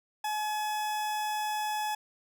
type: tone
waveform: 40% pulse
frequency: 850 Hz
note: G#5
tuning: 40 cents sharp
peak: -29 dBFS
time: 0.24-1.95 s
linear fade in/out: 5 ms
effects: none